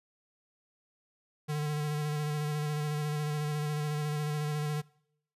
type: tone with vibrato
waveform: square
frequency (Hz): 149.7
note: D3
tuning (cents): +33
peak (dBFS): -31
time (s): 1.48-4.82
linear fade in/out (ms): 20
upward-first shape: square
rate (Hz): 14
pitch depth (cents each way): 19
effects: noise-tail reverb RT60 0.7 s tail -23 dB re dry + resampled to 32000 Hz